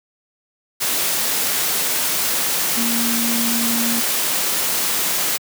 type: tone in noise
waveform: sine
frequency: 233.1 Hz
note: A#3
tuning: in tune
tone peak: -21 dBFS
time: 2.76-4.01 s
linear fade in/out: 20 ms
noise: white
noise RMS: -20 dBFS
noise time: 0.8-5.38 s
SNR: -4 dB
effects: high-pass 150 Hz 12 dB/octave